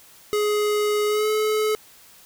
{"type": "tone with pitch glide", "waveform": "square", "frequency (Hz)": [418.8, 429.6], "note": ["G#4", "A4"], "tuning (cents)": [15, -41], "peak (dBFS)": -20, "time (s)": [0.33, 1.75], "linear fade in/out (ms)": 0, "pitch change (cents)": 44, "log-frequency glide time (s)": [1.07, 1.29], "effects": ["white hiss -50 dBFS RMS until 2.25 s"]}